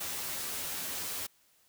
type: noise with comb filter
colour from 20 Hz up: white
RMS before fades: -37 dBFS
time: 0-1.27 s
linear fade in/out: 10 ms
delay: 11 ms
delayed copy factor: +0.7
effects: white hiss -67 dBFS RMS until 1.68 s